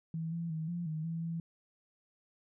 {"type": "tone with pitch steps", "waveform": "sine", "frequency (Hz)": [162.5, 168.1, 158.9, 173, 156.5, 165, 166.1], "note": ["E3", "E3", "D#3", "F3", "D#3", "E3", "E3"], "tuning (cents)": [-24, 34, 37, -16, 10, 2, 13], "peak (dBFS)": -34, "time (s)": [0.14, 1.4], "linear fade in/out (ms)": 2, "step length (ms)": 180, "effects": []}